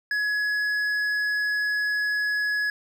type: tone with hard clipping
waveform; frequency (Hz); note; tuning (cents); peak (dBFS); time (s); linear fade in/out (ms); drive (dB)
triangle; 1686; G#6; +26; -24; 0.11-2.7; 2; 9
effects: none